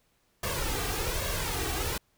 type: noise with flanger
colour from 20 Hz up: pink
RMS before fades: -31 dBFS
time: 0.43-1.98 s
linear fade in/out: 5 ms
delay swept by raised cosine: 1.8 to 2.6 ms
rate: 1.2 Hz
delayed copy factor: +0.65
effects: pink hiss -70 dBFS RMS until 2.17 s